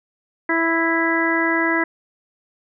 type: harmonic tone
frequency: 330 Hz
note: E4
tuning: 2 cents sharp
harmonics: 1 / 2 / 3 / 4 / 5 / 6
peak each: -21 / -27 / -25 / -28 / -23 / -22 dBFS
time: 0.49-1.84 s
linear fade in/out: 5 ms
effects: none